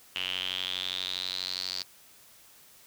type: tone with band-pass filter sweep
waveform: square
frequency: 46.18 Hz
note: F#1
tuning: 3 cents flat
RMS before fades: -34 dBFS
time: 0.15-1.83 s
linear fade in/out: 10 ms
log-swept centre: 2900 to 4600 Hz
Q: 8.5
effects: white hiss -56 dBFS RMS until 2.86 s